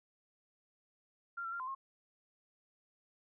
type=tone with pitch steps; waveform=sine; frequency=1388 / 1347 / 1389 / 1029 / 1076 Hz; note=F6 / E6 / F6 / C6 / C6; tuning=-11 / +37 / -10 / -29 / +48 cents; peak=-38 dBFS; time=1.37-1.75 s; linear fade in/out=10 ms; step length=76 ms; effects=none